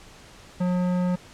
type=tone with tanh clipping; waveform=sine; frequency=180 Hz; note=F#3; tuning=47 cents flat; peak=-23 dBFS; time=0.6-1.16 s; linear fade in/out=10 ms; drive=15 dB; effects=pink hiss -48 dBFS RMS until 1.33 s + low-pass 8000 Hz 12 dB/octave